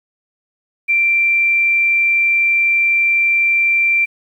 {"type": "tone", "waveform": "sine", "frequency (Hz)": 2356, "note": "D7", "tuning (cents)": 5, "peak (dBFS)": -11, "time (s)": [0.88, 4.06], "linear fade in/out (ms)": 20, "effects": ["8-bit"]}